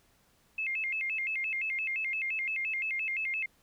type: tone with vibrato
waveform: sine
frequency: 2349 Hz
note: D7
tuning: in tune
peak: -30 dBFS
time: 0.58-3.46 s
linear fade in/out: 5 ms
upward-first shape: square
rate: 5.8 Hz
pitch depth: 180 cents each way
effects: pink hiss -67 dBFS RMS until 3.62 s